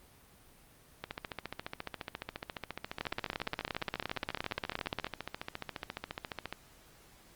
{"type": "two click trains", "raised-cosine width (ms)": 0.3, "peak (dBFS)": [-17, -21], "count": [36, 80], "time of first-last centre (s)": [[3.01, 5.045], [1.04, 6.526]], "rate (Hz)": [17.2, 14.4], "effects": ["pink hiss -60 dBFS RMS until 7.35 s", "Opus 32 kbps"]}